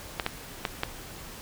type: clicks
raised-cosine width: 0.3 ms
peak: -10 dBFS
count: 4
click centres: 0.198 / 0.264 / 0.652 / 0.834 s
effects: pink hiss -43 dBFS RMS until 1.41 s